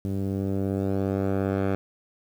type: tone with low-pass filter sweep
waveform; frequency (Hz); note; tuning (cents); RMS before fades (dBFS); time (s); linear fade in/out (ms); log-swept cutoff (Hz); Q
10% pulse; 97.3; G2; -12; -26; 0.05-1.75; 0; 250 to 1500; 0.7
effects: 8-bit